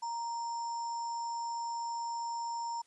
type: tone with sample-and-hold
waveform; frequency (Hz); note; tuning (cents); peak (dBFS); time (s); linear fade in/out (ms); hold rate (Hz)
sine; 932.3; A#5; 0; -34; 0.02-2.82; 10; 6300
effects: white hiss -69 dBFS RMS until 2.86 s + resampled to 22050 Hz